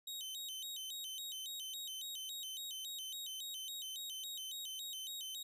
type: tone with vibrato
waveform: sawtooth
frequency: 3405 Hz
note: G#7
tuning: 42 cents sharp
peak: -40 dBFS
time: 0.07-5.43 s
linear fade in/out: 5 ms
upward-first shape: square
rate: 3.6 Hz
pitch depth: 180 cents each way
effects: none

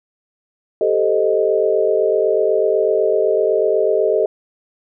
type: chord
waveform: sine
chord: A half-diminished seventh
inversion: third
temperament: equal with one note detuned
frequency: 392 / 440 / 520.8 / 622.3 Hz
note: G4 / A4 / C5 / Eb5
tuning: 0 / 0 / -8 / 0 cents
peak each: -19 / -17 / -22 / -18 dBFS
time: 0.81-4.26 s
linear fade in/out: 2 ms
effects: none

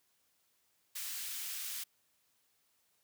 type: high-pass noise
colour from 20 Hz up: white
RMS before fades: -41 dBFS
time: 0.95-1.84 s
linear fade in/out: 10 ms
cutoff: 1900 Hz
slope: 12 dB/octave
effects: white hiss -75 dBFS RMS until 3.03 s + high-pass 60 Hz 12 dB/octave

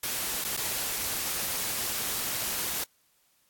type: noise with dropouts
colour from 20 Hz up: white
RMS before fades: -31 dBFS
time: 0.03-2.84 s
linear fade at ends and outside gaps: 5 ms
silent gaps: 0.442-0.447 / 0.568-0.572 s
effects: white hiss -68 dBFS RMS until 3.49 s + AAC 64 kbps

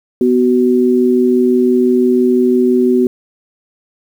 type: tone pair together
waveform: sine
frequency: 248.4 / 374.3 Hz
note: B3 / F#4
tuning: +10 / +20 cents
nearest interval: perfect fifth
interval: 710 cents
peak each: -11 dBFS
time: 0.21-3.07 s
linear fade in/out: 2 ms
effects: 7-bit

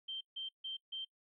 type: tone bursts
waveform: sine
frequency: 3136 Hz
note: G7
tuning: in tune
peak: -39 dBFS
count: 4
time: 0.08-1.05 s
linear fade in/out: 10 ms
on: 130 ms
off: 150 ms
effects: noise-tail reverb RT60 0.1 s tail -23 dB re dry

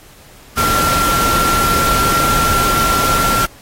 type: tone in noise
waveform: sine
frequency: 1367 Hz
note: F6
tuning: 37 cents flat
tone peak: -14 dBFS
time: 0.57-3.46 s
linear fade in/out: 10 ms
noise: pink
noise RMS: -18 dBFS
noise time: 0.57-3.46 s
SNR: +1 dB
effects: pink hiss -43 dBFS RMS until 3.61 s + AAC 48 kbps

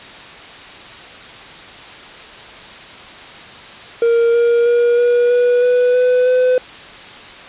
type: tone with pitch steps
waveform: triangle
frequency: 466.2 / 471.6 / 477.1 / 482.6 / 488.2 / 493.9 / 499.7 / 505.5 Hz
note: A#4 / A#4 / A#4 / B4 / B4 / B4 / B4 / B4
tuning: 0 / +20 / +40 / -40 / -20 / 0 / +20 / +40 cents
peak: -8 dBFS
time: 4.02-6.58 s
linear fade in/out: 2 ms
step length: 320 ms
effects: white hiss -35 dBFS RMS until 7.48 s + resampled to 8000 Hz

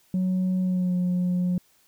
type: tone with pitch glide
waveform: sine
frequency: 185 to 179.53 Hz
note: F#3 to F3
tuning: 0 to +48 cents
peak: -19 dBFS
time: 0.14-1.58 s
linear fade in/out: 2 ms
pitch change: -52 cents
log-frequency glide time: 0.61-0.96 s
effects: tanh soft clip ceiling -20 dBFS + white hiss -62 dBFS RMS until 1.87 s

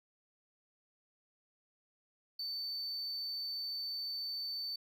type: tone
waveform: triangle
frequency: 4537 Hz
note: C#8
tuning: 39 cents sharp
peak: -36 dBFS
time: 2.39-4.76 s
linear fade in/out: 5 ms
effects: none

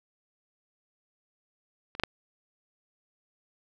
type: clicks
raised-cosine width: 0.3 ms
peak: -27 / -13 / -9 dBFS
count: 3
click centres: 1.951 / 1.998 / 2.036 s
effects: none

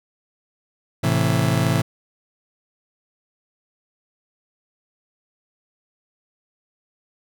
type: chord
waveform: 35% pulse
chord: A minor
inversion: none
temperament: just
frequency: 110 / 132 / 165 Hz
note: A2 / C3 / E3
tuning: 0 / +16 / +2 cents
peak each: -20 dBFS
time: 1.03-1.82 s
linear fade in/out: 10 ms
effects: none

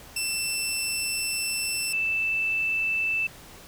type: tone pair in turn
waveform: 15% pulse / sine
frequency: 2674 / 2645 Hz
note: E7 / E7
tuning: +24 / +5 cents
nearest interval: unison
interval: 19 cents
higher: first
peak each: -19 / -23 dBFS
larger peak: first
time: 0.16-1.93 / 1.93-3.27 s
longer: first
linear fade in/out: 5 ms
effects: pink hiss -47 dBFS RMS until 3.67 s

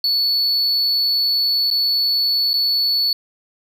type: tone with dropouts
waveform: triangle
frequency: 4435 Hz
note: C#8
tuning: in tune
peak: -14 dBFS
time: 0.04-3.13 s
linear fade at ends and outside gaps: 2 ms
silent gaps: 1.703-1.711 / 2.533-2.539 s
effects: none

